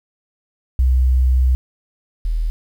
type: tone pair in turn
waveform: sine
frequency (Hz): 63.9 / 40.25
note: C2 / E1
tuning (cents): -40 / -41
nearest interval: minor sixth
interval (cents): 801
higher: first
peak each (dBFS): -10 / -16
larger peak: first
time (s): 0.79-1.55 / 2.25-2.5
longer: first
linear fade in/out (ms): 0
effects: tanh soft clip ceiling -7 dBFS + 8-bit